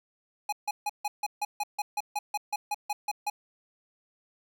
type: tone bursts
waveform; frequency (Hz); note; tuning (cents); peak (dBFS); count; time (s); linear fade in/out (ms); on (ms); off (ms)
square; 832; G#5; +3; -28; 16; 0.49-3.3; 5; 35; 150
effects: none